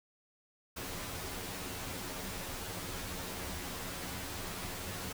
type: noise with comb filter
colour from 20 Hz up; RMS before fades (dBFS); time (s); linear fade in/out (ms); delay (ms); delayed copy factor
pink; -41; 0.76-5.13; 10; 11; +0.75
effects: none